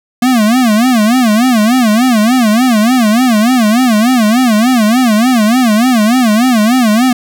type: tone with vibrato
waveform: square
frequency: 233.1 Hz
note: A#3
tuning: in tune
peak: -7 dBFS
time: 0.22-7.13 s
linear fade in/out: 5 ms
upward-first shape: sine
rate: 3.4 Hz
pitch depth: 190 cents each way
effects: none